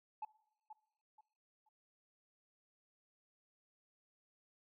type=tone with echo; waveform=sine; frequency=861 Hz; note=A5; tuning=38 cents flat; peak=-38 dBFS; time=0.22-0.25 s; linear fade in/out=5 ms; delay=480 ms; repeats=3; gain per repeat=-11 dB; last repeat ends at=1.69 s; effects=noise-tail reverb RT60 0.9 s tail -22 dB re dry + tanh soft clip ceiling -38 dBFS